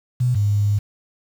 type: tone pair in turn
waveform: sine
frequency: 124.1 / 102.72 Hz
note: B2 / G#2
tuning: +9 / -19 cents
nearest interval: minor third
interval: 328 cents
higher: first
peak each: -15 dBFS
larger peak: neither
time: 0.2-0.35 / 0.35-0.79 s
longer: second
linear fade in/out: 10 ms
effects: 7-bit